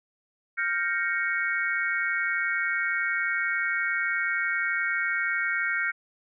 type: chord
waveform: sine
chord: G half-diminished seventh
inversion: third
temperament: equal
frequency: 1396.9 / 1568 / 1864.7 / 2217 Hz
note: F6 / G6 / Bb6 / Db7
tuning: 0 / 0 / 0 / 0 cents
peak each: -30 dBFS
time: 0.57-5.92 s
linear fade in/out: 20 ms
effects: none